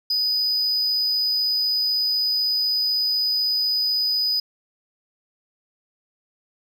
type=tone; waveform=triangle; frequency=4978 Hz; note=D#8; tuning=in tune; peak=-18 dBFS; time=0.1-4.4 s; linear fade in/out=5 ms; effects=none